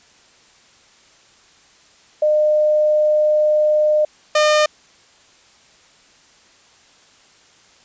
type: tone pair in turn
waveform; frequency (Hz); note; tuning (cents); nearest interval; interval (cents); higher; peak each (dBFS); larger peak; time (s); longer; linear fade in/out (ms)
sine / sawtooth; 607 / 607; D#5 / D#5; -43 / -43; unison; 0; neither; -12 / -8; second; 2.22-4.05 / 4.35-4.66; first; 5
effects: white hiss -51 dBFS RMS until 7.84 s + resampled to 16000 Hz